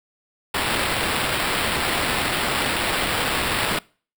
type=noise with sample-and-hold; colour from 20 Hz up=white; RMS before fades=-23 dBFS; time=0.54-3.79 s; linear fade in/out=5 ms; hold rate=6300 Hz; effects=noise-tail reverb RT60 0.4 s tail -24 dB re dry